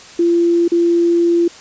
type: tone with dropouts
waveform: sine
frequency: 341.8 Hz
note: F4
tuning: 37 cents flat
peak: -10 dBFS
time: 0.19-1.48 s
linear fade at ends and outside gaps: 5 ms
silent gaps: 0.68-0.718 s
effects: white hiss -38 dBFS RMS until 1.6 s + resampled to 16000 Hz